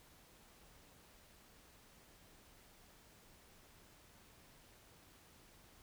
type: silence
effects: pink hiss -64 dBFS RMS until 5.82 s